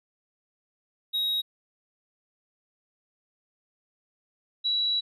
triangle / sine tone pair in turn, 3798 / 3914 Hz, A#7 / B7, +32 / -16 cents, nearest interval minor second, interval 52 cents, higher second, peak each -23 dBFS, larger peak neither, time 1.13-1.42 / 4.64-5.01 s, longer second, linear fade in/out 20 ms, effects none

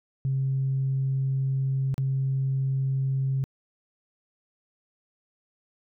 sine tone with dropouts, 134.2 Hz, C3, 44 cents sharp, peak -22 dBFS, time 0.25-3.44 s, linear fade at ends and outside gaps 0 ms, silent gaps 1.942-1.98 s, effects tanh soft clip ceiling -18 dBFS

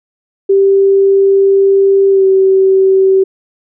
sine tone with pitch glide, 391.9 to 383.2 Hz, G4 to G4, 0 to -39 cents, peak -5 dBFS, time 0.49-3.24 s, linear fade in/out 10 ms, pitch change -39 cents, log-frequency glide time 2.1-2.25 s, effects none

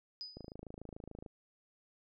sine tone with exponential decay, 4978 Hz, D#8, in tune, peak -39 dBFS, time 0.21-0.54 s, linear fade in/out 0 ms, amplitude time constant 70 ms
click train, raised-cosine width 2 ms, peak -33 dBFS, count 25, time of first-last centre 0.37-1.262 s, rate 26.9 Hz
effects none

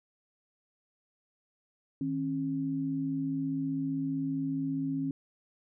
sine tone pair together, 156.4 / 271.6 Hz, D#3 / C#4, +9 / -35 cents, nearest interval minor seventh, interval 956 cents, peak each -36 / -30 dBFS, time 2.01-5.11 s, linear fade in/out 2 ms, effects none

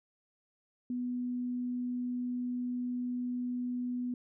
sine tone, 246.9 Hz, B3, in tune, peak -32 dBFS, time 0.9-4.14 s, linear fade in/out 2 ms, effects none

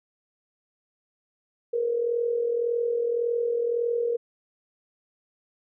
sine tone with amplitude modulation, 471.8 Hz, A#4, 21 cents sharp, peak -20 dBFS, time 1.73-4.17 s, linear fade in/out 10 ms, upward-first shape sine, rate 41.8 Hz, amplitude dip 60%, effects none

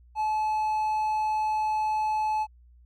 triangle tone, 861 Hz, A5, 38 cents flat, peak -22 dBFS, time 0.15-2.47 s, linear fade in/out 50 ms, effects added 60 Hz sine -52 dBFS peak until 2.85 s

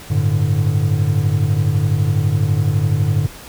triangle chord, G suspended second, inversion none, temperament equal, 98 / 110 / 146.83 Hz, G2 / A2 / D3, 0 / 0 / 0 cents, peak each -16 dBFS, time 0.1-3.27 s, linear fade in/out 10 ms, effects pink hiss -37 dBFS RMS until 3.48 s

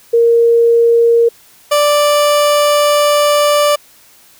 sine / 30% pulse tone pair in turn, 466.1 / 587.2 Hz, A#4 / D5, 0 / 0 cents, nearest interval major third, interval 400 cents, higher second, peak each -6 dBFS, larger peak neither, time 0.13-1.29 / 1.71-3.76 s, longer second, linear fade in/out 10 ms, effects white hiss -45 dBFS RMS until 4.39 s

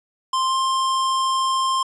square tone with pitch glide, 1046.5 to 1055.6 Hz, C6 to C6, 0 to +15 cents, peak -19 dBFS, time 0.33-1.83 s, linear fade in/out 5 ms, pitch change +15 cents, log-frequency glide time 0.48-0.54 s, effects resampled to 22050 Hz

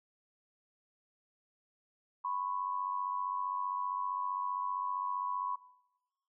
sine tone pair together, 996.7 / 1092 Hz, B5 / C#6, +16 / -26 cents, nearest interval major second, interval 158 cents, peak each -35 / -37 dBFS, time 2.24-5.56 s, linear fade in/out 10 ms, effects noise-tail reverb RT60 1.0 s tail -20 dB re dry

